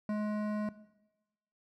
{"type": "tone with hard clipping", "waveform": "sine", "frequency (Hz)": 210.9, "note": "G#3", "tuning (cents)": 27, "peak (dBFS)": -33, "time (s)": [0.09, 0.69], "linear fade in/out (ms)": 2, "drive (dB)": 14, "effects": ["noise-tail reverb RT60 1.0 s tail -17 dB re dry"]}